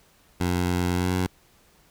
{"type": "tone with pitch glide", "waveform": "15% pulse", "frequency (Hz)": [89, 91.55], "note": ["F2", "F#2"], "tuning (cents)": [33, -18], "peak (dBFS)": -16, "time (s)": [0.4, 1.27], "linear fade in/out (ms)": 10, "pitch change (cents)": 49, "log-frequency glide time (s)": [0.94, 1.12], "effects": ["pink hiss -59 dBFS RMS until 1.9 s"]}